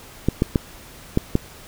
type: clicks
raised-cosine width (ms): 3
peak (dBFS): -3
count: 5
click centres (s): 0.286 / 0.421 / 0.558 / 1.174 / 1.354
effects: pink hiss -43 dBFS RMS until 1.67 s